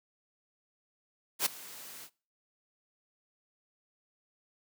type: noise with ADSR envelope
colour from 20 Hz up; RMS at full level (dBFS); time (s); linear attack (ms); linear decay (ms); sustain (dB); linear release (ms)
white; -26; 1.39-2.1; 70; 8; -21; 67
effects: noise-tail reverb RT60 0.4 s tail -24 dB re dry + high-pass 150 Hz 12 dB/octave